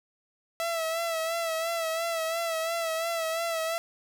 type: tone with vibrato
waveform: sawtooth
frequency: 659.3 Hz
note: E5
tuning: in tune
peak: -24 dBFS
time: 0.6-3.78 s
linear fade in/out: 0 ms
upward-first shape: sine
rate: 2.9 Hz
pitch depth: 45 cents each way
effects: none